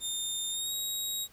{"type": "tone with pitch glide", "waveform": "20% pulse", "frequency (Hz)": [3633, 3800], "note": ["A#7", "A#7"], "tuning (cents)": [-45, 33], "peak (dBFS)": -26, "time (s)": [0, 1.28], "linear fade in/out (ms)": 50, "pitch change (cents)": 78, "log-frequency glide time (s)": [0.5, 0.73], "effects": ["pink hiss -59 dBFS RMS until 1.32 s"]}